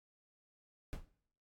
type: noise with exponential decay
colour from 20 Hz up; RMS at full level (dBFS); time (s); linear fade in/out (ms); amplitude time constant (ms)
brown; -33; 0.93-1.09; 0; 33
effects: noise-tail reverb RT60 0.6 s tail -18 dB re dry + AAC 64 kbps